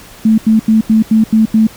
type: tone bursts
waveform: sine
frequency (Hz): 220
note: A3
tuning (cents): 0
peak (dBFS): -5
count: 7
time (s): 0.25-1.67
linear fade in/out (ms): 5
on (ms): 130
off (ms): 85
effects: pink hiss -36 dBFS RMS until 1.76 s